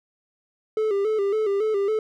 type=tone with vibrato; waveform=triangle; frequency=415.7 Hz; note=G#4; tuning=2 cents sharp; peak=-18 dBFS; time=0.77-1.99 s; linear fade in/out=2 ms; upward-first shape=square; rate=3.6 Hz; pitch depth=77 cents each way; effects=none

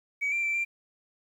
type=tone with pitch steps; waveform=sine; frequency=2270 / 2362 / 2336 / 2367 Hz; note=C#7 / D7 / D7 / D7; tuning=+41 / +9 / -10 / +13 cents; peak=-24 dBFS; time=0.21-0.65 s; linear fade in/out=20 ms; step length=110 ms; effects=tanh soft clip ceiling -23 dBFS + 10-bit

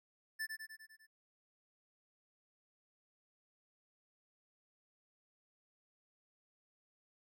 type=tone with echo; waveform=square; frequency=1760 Hz; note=A6; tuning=in tune; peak=-38 dBFS; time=0.39-0.47 s; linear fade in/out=20 ms; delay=100 ms; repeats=6; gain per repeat=-4 dB; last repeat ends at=1.07 s; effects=none

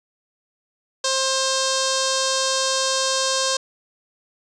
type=tone with notch filter; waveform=5% pulse; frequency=530 Hz; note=C5; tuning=22 cents sharp; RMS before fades=-21 dBFS; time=1.04-3.57 s; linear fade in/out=5 ms; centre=2200 Hz; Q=0.93; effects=resampled to 22050 Hz

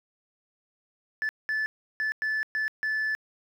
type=tone bursts at uneven times; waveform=sine; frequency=1741 Hz; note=A6; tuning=19 cents flat; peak=-23 dBFS; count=6; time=1.22-1.29 / 1.49-1.66 / 2-2.12 / 2.22-2.43 / 2.55-2.68 / 2.83-3.15 s; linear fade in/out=0 ms; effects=tanh soft clip ceiling -24 dBFS + 10-bit

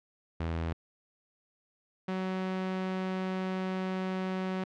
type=tone pair in turn; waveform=sawtooth; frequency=82.41 / 187.26 Hz; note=E2 / F#3; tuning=0 / +21 cents; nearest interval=octave + major second; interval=1421 cents; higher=second; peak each=-27 dBFS; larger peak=neither; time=0.4-0.73 / 2.08-4.64 s; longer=second; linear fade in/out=5 ms; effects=low-pass 3000 Hz 12 dB/octave

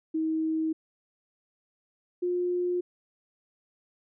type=tone pair in turn; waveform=sine; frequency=318.1 / 356.1 Hz; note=D#4 / F4; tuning=+38 / +34 cents; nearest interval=major second; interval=196 cents; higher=second; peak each=-25 dBFS; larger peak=neither; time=0.14-0.73 / 2.22-2.81 s; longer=neither; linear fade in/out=10 ms; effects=none

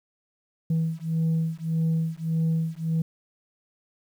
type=beating tone pair; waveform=sine; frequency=161.4 / 163.1 Hz; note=E3 / E3; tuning=-36 / -18 cents; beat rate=1.7 Hz; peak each=-24 dBFS; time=0.7-3.02 s; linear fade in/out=5 ms; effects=tanh soft clip ceiling -19 dBFS + 9-bit

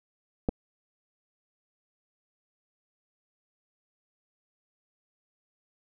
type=clicks; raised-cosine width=2 ms; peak=-12 / -19 dBFS; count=2; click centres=0.488 / 0.492 s; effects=none

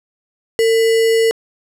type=tone with sample-and-hold; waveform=sine; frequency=451.9 Hz; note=A4; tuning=46 cents sharp; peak=-10 dBFS; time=0.59-1.31 s; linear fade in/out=0 ms; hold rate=2450 Hz; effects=low-pass 11000 Hz 12 dB/octave

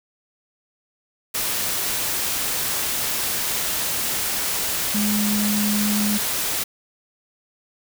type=tone in noise; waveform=sine; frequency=208.4 Hz; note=G#3; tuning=6 cents sharp; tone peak=-20 dBFS; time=4.94-6.18 s; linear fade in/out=10 ms; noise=white; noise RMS=-24 dBFS; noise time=1.34-6.64 s; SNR=+1 dB; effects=none

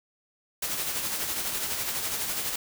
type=noise with tremolo; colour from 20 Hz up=white; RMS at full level=-29 dBFS; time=0.62-2.56 s; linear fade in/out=5 ms; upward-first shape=sine; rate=12 Hz; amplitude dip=40%; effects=none

